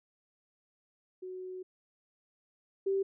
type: tone pair in turn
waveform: sine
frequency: 370 / 389.5 Hz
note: F#4 / G4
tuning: 0 / -11 cents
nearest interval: minor second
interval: 89 cents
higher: second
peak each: -39 / -27 dBFS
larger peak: second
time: 1.22-1.63 / 2.86-3.03 s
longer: first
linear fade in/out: 10 ms
effects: none